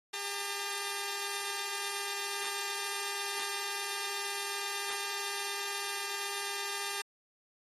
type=tone pair together; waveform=5% pulse; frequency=401.8 / 902 Hz; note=G4 / A5; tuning=+43 / +43 cents; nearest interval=octave + major second; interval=1400 cents; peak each=-26 / -27 dBFS; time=0.13-7.02 s; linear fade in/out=10 ms; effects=AAC 32 kbps